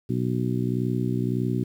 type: harmonic tone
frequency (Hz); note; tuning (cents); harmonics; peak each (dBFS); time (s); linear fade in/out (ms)
61.74; B1; 0; 2 / 3 / 4 / 5 / 6; -26 / -29 / -29 / -32 / -32; 0.09-1.64; 10
effects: 9-bit